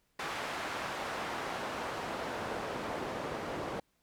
pink noise with band-pass filter sweep, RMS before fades -38 dBFS, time 0.19-3.8 s, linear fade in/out 5 ms, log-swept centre 1300 to 520 Hz, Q 0.72, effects pink hiss -75 dBFS RMS until 4.02 s

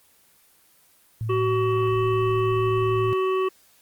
sine tone with vibrato, 111.6 Hz, A2, 25 cents sharp, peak -25 dBFS, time 1.21-3.13 s, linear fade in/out 0 ms, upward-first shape sine, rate 14 Hz, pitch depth 10 cents each way
harmonic tone, 376.8 Hz, F#4, 32 cents sharp, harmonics 1 / 3 / 5 / 7 / 8, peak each -21 / -27 / -43 / -37 / -43 dBFS, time 1.29-3.49 s, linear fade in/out 10 ms
effects white hiss -58 dBFS RMS until 3.81 s + Opus 24 kbps

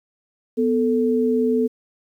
sine tone pair together, 247.4 / 440.8 Hz, B3 / A4, +3 / +3 cents, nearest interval minor seventh, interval 1000 cents, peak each -19 dBFS, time 0.57-1.68 s, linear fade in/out 20 ms, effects 9-bit

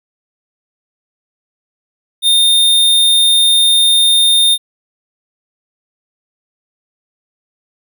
square tone, 3640 Hz, A#7, 42 cents flat, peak -8 dBFS, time 2.22-4.58 s, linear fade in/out 50 ms, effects none

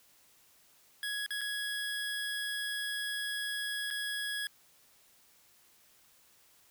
25% pulse tone with dropouts, 1669 Hz, G#6, 8 cents sharp, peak -30 dBFS, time 1.03-4.47 s, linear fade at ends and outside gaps 1 ms, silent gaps 1.263-1.306 / 1.41-1.414 / 3.904-3.909 s, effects white hiss -64 dBFS RMS until 6.7 s

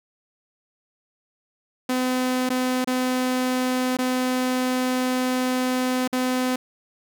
sawtooth tone with dropouts, 254.3 Hz, C4, 49 cents flat, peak -17 dBFS, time 1.89-6.56 s, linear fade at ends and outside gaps 5 ms, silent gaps 2.492-2.501 / 2.845-2.873 / 3.97-3.987 / 6.077-6.127 s, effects none

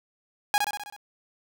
sawtooth tone with echo, 825 Hz, G#5, 12 cents flat, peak -15 dBFS, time 0.54-0.58 s, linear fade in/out 0 ms, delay 64 ms, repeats 6, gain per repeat -4 dB, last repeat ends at 0.964 s, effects none

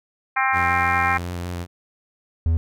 harmonic tone, 264.6 Hz, C4, 20 cents sharp, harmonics 3 / 4 / 5 / 6 / 7 / 8 / 9, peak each -23 / -24 / -25 / -26 / -26 / -27 / -28 dBFS, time 0.36-1.18 s, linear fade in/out 10 ms
sawtooth tone with vibrato, 88 Hz, F2, 14 cents sharp, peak -23 dBFS, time 0.52-1.67 s, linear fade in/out 50 ms, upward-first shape square, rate 5.4 Hz, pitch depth 18 cents each way
triangle tone, 81.7 Hz, E2, 15 cents flat, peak -14 dBFS, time 2.46-2.57 s, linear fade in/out 0 ms
effects none

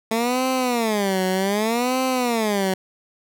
15% pulse tone with vibrato, 220 Hz, A3, in tune, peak -13 dBFS, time 0.11-2.74 s, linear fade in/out 5 ms, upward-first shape sine, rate 0.65 Hz, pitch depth 290 cents each way, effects none

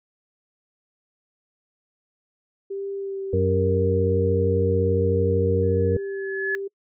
sine tone with vibrato, 392 Hz, G4, in tune, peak -27 dBFS, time 2.7-6.68 s, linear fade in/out 10 ms, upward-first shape sine, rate 1.3 Hz, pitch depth 16 cents each way
harmonic tone, 93.4 Hz, F#2, 17 cents sharp, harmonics 1 / 2 / 3 / 5, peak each -22 / -28 / -31 / -21 dBFS, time 3.33-5.97 s, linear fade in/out 5 ms
sine tone with exponential growth, 1709 Hz, G#6, 49 cents sharp, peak -20 dBFS, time 5.63-6.55 s, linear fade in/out 0 ms, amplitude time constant 200 ms
effects noise-tail reverb RT60 0.1 s tail -26 dB re dry

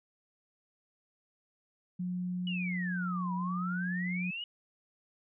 sine tone, 180 Hz, F#3, 47 cents flat, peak -32 dBFS, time 1.99-4.31 s, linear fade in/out 10 ms
sine exponential two-way sweep, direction down then up, 2960 to 950 to 2960 Hz, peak -36 dBFS, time 2.47-4.44 s, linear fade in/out 2 ms, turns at 3.34 s
effects none

